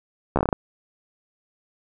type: slowing click train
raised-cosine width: 1 ms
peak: -6 dBFS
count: 8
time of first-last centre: 0.36-0.528 s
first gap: 13 ms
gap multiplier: 1.2
effects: none